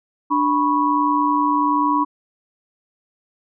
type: tone cluster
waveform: sine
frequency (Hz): 295.1 / 982 / 1103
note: D4 / B5 / C#6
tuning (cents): +8 / -10 / -9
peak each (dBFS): -20 / -18 / -21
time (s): 0.3-2.05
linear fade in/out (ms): 20
effects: none